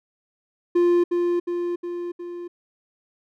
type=tone with echo; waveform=triangle; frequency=349.2 Hz; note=F4; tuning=in tune; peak=-13 dBFS; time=0.75-1.04 s; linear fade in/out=10 ms; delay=360 ms; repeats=4; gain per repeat=-4 dB; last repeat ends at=2.48 s; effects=none